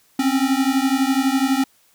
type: beating tone pair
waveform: square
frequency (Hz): 261.6 / 273.6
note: C4 / C#4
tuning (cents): 0 / -23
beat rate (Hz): 12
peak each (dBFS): -20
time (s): 0.19-1.64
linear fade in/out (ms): 5
effects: white hiss -58 dBFS RMS until 1.94 s